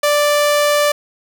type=tone; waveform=sawtooth; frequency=587.3 Hz; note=D5; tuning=in tune; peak=-8 dBFS; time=0.03-0.92 s; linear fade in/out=5 ms; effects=none